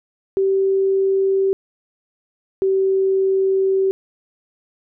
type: tone pair in turn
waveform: sine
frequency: 387.1 / 384.4 Hz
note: G4 / G4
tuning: -22 / -34 cents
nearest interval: unison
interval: 12 cents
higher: first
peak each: -14 dBFS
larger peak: neither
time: 0.37-1.53 / 2.62-3.91 s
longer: second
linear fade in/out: 0 ms
effects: none